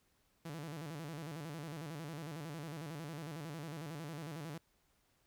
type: tone with vibrato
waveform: sawtooth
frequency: 154.8 Hz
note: D#3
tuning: 9 cents flat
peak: -39 dBFS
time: 0.45-4.58 s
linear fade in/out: 5 ms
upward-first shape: square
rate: 11 Hz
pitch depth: 120 cents each way
effects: pink hiss -75 dBFS RMS until 5.26 s